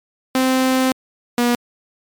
sawtooth tone pair in turn, 259.8 / 241 Hz, C4 / B3, -12 / -42 cents, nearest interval minor second, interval 130 cents, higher first, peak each -10 dBFS, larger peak neither, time 0.35-0.92 / 1.38-1.55 s, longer first, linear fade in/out 2 ms, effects MP3 96 kbps

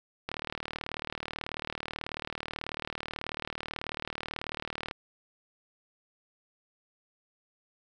click train, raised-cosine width 0.3 ms, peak -18 dBFS, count 178, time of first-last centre 0.29-4.911 s, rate 38.3 Hz, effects none

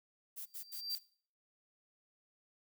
violet noise bursts, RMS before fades -45 dBFS, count 4, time 0.36-0.991 s, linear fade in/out 20 ms, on 100 ms, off 77 ms
triangle tone with exponential growth, 4699 Hz, D8, in tune, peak -33 dBFS, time 0.44-0.95 s, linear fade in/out 0 ms, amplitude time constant 110 ms
effects noise-tail reverb RT60 0.5 s tail -21 dB re dry

